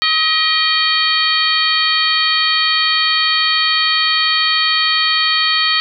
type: harmonic tone with a mistuned harmonic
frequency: 633 Hz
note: D#5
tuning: 30 cents sharp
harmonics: 2 / 3 / 4 / 5 / 6 / 7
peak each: -20 / -19 / -22 / -18 / -22 / -17 dBFS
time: 0.02-5.8 s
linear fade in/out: 0 ms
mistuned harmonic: 4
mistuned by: -80 cents
effects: none